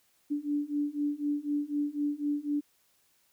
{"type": "beating tone pair", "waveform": "sine", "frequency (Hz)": [289.6, 293.6], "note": ["D4", "D4"], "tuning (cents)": [-24, 0], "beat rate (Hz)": 4, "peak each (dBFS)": [-32, -31], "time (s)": [0.3, 2.61], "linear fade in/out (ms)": 20, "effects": ["white hiss -69 dBFS RMS until 3.32 s"]}